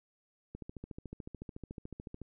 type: click train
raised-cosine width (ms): 3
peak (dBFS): -30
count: 24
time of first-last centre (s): 0.55-2.217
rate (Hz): 13.8
effects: none